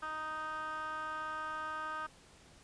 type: tone with band-pass filter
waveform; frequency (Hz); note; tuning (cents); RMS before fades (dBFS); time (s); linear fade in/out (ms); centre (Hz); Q
15% pulse; 311.1; D#4; 0; -40; 0.02-2.07; 10; 1400; 5.1
effects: pink hiss -60 dBFS RMS until 2.63 s + resampled to 22050 Hz